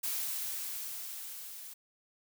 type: noise with level ramp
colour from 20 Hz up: blue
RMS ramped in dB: -34 to -47 dBFS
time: 0.03-1.74 s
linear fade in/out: 10 ms
effects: none